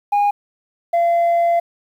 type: tone pair in turn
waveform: sine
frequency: 818 / 684.3 Hz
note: G#5 / F5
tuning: -26 / -35 cents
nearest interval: minor third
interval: 309 cents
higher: first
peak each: -10 dBFS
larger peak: neither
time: 0.12-0.31 / 0.93-1.6 s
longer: second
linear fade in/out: 10 ms
effects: tanh soft clip ceiling -12 dBFS + 8-bit